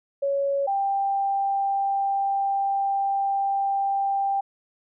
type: tone pair in turn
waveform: sine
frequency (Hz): 557 / 789.7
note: C#5 / G5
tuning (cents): +8 / +13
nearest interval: tritone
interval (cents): 605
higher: second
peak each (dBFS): -21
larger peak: neither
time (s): 0.22-0.67 / 0.67-4.41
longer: second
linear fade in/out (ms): 10
effects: none